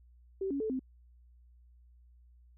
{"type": "tone with pitch steps", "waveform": "sine", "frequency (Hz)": [385.4, 279, 436.8, 260.2], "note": ["G4", "C#4", "A4", "C4"], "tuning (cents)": [-29, 11, -13, -9], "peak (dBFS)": -31, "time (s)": [0.41, 0.794], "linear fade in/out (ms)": 5, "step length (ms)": 96, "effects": ["added 60 Hz sine -57 dBFS peak until 2.57 s"]}